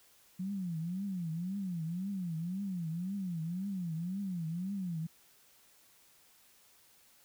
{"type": "tone with vibrato", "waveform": "sine", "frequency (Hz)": 179.1, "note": "F3", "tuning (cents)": 44, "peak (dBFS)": -34, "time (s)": [0.39, 5.07], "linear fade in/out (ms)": 10, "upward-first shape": "triangle", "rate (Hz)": 1.9, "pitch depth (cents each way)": 230, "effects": ["white hiss -64 dBFS RMS until 7.24 s"]}